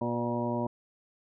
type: harmonic tone with a mistuned harmonic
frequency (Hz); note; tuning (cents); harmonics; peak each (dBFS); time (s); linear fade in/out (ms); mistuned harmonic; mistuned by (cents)
119.3; A#2; +41; 1 / 2 / 3 / 4 / 5 / 6 / 7 / 8; -36 / -32 / -36 / -41 / -35 / -43 / -45 / -36; 0.01-0.67; 5; 4; +42
effects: none